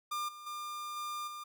45% pulse tone with level steps, 1200 Hz, D6, 37 cents sharp, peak -34 / -47 / -39 / -37 / -42 dBFS, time 0.11-1.44 s, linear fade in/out 10 ms, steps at 0.28 / 0.46 / 0.96 / 1.27 s, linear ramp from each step 10 ms, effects none

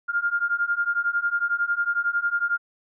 sine beating tone pair, 1400 / 1411 Hz, F6 / F6, +4 / +17 cents, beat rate 11 Hz, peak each -25 / -24 dBFS, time 0.08-2.58 s, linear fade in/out 20 ms, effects none

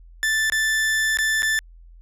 40% pulse tone with dropouts, 1760 Hz, A6, in tune, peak -18 dBFS, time 0.23-1.59 s, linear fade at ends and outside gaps 0 ms, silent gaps 0.499-0.522 / 1.172-1.187 / 1.422-1.43 s, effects added 42 Hz sine -43 dBFS peak until 2.01 s + resampled to 32000 Hz

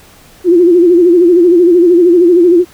sine tone with vibrato, 349.2 Hz, F4, in tune, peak -3 dBFS, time 0.44-2.65 s, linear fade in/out 50 ms, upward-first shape sine, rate 13 Hz, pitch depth 85 cents each way, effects pink hiss -41 dBFS RMS until 2.73 s

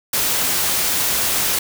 white noise, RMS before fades -19 dBFS, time 0.13-1.59 s, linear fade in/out 5 ms, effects none

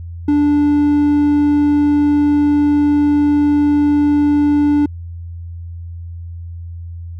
triangle tone, 292.2 Hz, D4, 9 cents flat, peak -8 dBFS, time 0.28-4.86 s, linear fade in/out 5 ms, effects added 85 Hz sine -26 dBFS peak until 7.19 s

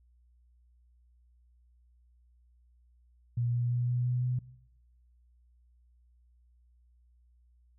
sine tone with pitch steps, 119.8 / 120.84 / 121.89 / 122.95 / 124.02 / 125.1 Hz, A#2 / B2 / B2 / B2 / B2 / B2, +48 / -37 / -22 / -7 / +8 / +23 cents, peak -27 dBFS, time 3.37-4.39 s, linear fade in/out 5 ms, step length 170 ms, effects noise-tail reverb RT60 0.9 s tail -20 dB re dry + added 60 Hz sine -61 dBFS peak until 7.78 s

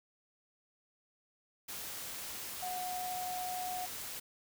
sine tone in noise, 730 Hz, F#5, 24 cents flat, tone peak -37 dBFS, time 2.62-3.86 s, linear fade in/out 10 ms, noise white, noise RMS -43 dBFS, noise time 1.68-4.2 s, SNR +3 dB, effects none

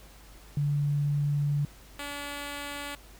sine / 5% pulse tone pair in turn, 144.8 / 286.8 Hz, D3 / D4, -24 / -41 cents, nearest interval octave, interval 1183 cents, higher second, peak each -24 dBFS, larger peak neither, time 0.57-1.65 / 1.99-2.95 s, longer first, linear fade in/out 2 ms, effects added 50 Hz sine -51 dBFS peak until 3.19 s + pink hiss -54 dBFS RMS until 3.19 s

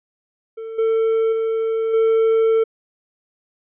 triangle tone with level steps, 447.9 Hz, A4, 31 cents sharp, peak -26 / -13 / -16 / -11 dBFS, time 0.57-2.64 s, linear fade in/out 10 ms, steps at 0.78 / 1.32 / 1.93 s, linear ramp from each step 10 ms, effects resampled to 8000 Hz

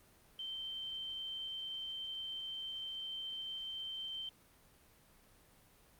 sine tone, 3113 Hz, G7, 13 cents flat, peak -40 dBFS, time 0.39-4.29 s, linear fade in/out 2 ms, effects pink hiss -65 dBFS RMS until 5.99 s + Opus 32 kbps

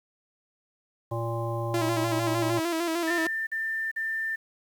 harmonic tone, 115.9 Hz, A#2, 10 cents flat, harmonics 1 / 3 / 5 / 7 / 9, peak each -30 / -35 / -34 / -38 / -37 dBFS, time 1.11-2.6 s, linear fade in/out 10 ms
sawtooth tone with vibrato, 333.5 Hz, E4, 20 cents sharp, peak -22 dBFS, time 1.74-3.27 s, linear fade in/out 2 ms, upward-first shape square, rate 6.6 Hz, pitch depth 52 cents each way
sine tone bursts, 1789 Hz, A6, 28 cents sharp, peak -27 dBFS, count 3, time 3.07-4.36 s, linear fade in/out 10 ms, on 400 ms, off 45 ms
effects 9-bit

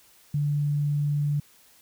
sine tone, 146 Hz, D3, 10 cents flat, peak -22 dBFS, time 0.34-1.4 s, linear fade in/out 5 ms, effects white hiss -57 dBFS RMS until 1.81 s

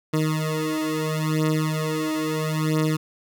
20% pulse beating tone pair, 155.56 / 156.31 Hz, D#3 / D#3, 0 / +8 cents, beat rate 0.75 Hz, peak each -20 dBFS, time 0.13-2.97 s, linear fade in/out 10 ms, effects none

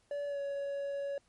triangle tone with pitch glide, 574 to 561.2 Hz, D5 to C#5, -40 to +21 cents, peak -32 dBFS, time 0.11-1.18 s, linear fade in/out 2 ms, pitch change -39 cents, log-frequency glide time 0.27-0.39 s, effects pink hiss -71 dBFS RMS until 1.28 s + MP3 48 kbps

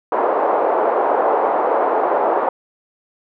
white band-pass noise, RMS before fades -17 dBFS, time 0.12-2.49 s, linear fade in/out 2 ms, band 400 to 920 Hz, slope 24 dB/octave, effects none

